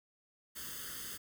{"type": "noise with comb filter", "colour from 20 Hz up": "white", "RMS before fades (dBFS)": -44, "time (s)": [0.55, 1.18], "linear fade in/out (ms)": 20, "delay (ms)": 0.62, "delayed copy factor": 0.9, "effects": []}